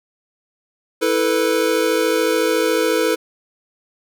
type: chord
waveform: square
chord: E suspended fourth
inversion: none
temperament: equal with one note detuned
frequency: 326.8 / 440 / 493.9 Hz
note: E4 / A4 / B4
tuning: -15 / 0 / 0 cents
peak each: -22 / -20 / -20 dBFS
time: 1.01-3.16 s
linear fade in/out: 20 ms
effects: none